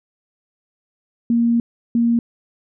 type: tone bursts at uneven times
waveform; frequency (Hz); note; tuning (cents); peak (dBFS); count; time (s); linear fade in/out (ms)
sine; 234.2; A#3; +8; -13; 2; 1.3-1.6 / 1.95-2.19; 2
effects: none